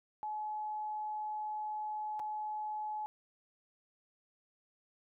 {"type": "tone with dropouts", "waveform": "sine", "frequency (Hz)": 852, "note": "G#5", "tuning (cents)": 44, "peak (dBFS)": -36, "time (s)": [0.23, 3.06], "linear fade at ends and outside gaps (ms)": 0, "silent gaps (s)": [2.194, 2.199], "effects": []}